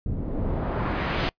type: noise with low-pass filter sweep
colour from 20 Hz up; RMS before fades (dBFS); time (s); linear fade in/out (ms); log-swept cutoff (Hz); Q
pink; -27; 0.06-1.29; 0; 220 to 3800; 0.94
effects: noise-tail reverb RT60 0.1 s tail -25 dB re dry + resampled to 11025 Hz